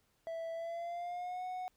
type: tone with pitch glide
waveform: triangle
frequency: 659.3 to 735.8 Hz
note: E5 to F#5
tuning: 0 to -10 cents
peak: -36 dBFS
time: 0.27-1.68 s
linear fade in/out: 0 ms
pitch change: +190 cents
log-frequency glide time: 0.53-1.45 s
effects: pink hiss -75 dBFS RMS until 1.76 s